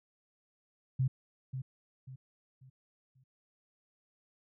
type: tone with echo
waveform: sine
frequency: 130.81 Hz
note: C3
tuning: in tune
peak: -26 dBFS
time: 0.99-1.08 s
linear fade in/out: 10 ms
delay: 540 ms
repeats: 4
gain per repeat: -9 dB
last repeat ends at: 3.24 s
effects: none